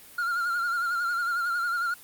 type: tone with vibrato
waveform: triangle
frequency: 1400 Hz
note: F6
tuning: 4 cents sharp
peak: -23 dBFS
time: 0.18-1.94 s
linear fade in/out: 5 ms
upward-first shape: sine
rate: 11 Hz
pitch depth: 54 cents each way
effects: white hiss -49 dBFS RMS until 2.03 s + Opus 32 kbps